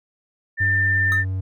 sine tone, 1791 Hz, A6, 30 cents sharp, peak -17 dBFS, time 0.57-1.25 s, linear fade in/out 50 ms
triangle tone with pitch glide, 96.3 to 94.37 Hz, G2 to F#2, -30 to +35 cents, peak -20 dBFS, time 0.6-1.41 s, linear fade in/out 10 ms, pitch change -35 cents, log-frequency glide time 0.7-1.1 s
square tone with exponential decay, 1270 Hz, D#6, 35 cents sharp, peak -26 dBFS, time 1.12-1.25 s, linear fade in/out 0 ms, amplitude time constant 27 ms
effects none

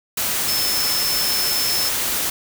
sine tone in noise, 5270 Hz, E8, 1 cent flat, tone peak -21 dBFS, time 0.48-1.89 s, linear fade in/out 5 ms, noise white, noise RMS -22 dBFS, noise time 0.17-2.3 s, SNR -2 dB, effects none

